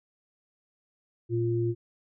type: tone pair together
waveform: sine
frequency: 116.27 / 348 Hz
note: A#2 / F4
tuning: -4 / -6 cents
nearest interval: octave + perfect fifth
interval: 1898 cents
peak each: -27 dBFS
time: 1.29-1.75 s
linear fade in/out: 50 ms
effects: none